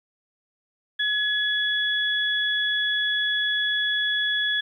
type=tone pair together; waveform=sine; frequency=1693 / 3386 Hz; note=G#6 / G#7; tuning=+33 / +33 cents; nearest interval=octave; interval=1200 cents; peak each=-24 dBFS; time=0.99-4.61 s; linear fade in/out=10 ms; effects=10-bit